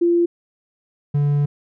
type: tone pair in turn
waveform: sine / triangle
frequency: 344 / 144.63 Hz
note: F4 / D3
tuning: -26 / -26 cents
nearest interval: octave + minor third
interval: 1500 cents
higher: first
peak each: -13 dBFS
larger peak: neither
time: 0.01-0.26 / 1.14-1.46 s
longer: second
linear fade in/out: 10 ms
effects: none